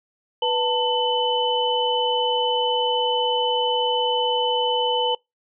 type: tone cluster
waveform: sine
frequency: 491.8 / 892 / 3013 Hz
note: B4 / A5 / F#7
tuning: -7 / +23 / +31 cents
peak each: -23 dBFS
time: 0.42-5.15 s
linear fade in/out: 5 ms
effects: noise-tail reverb RT60 0.2 s tail -26 dB re dry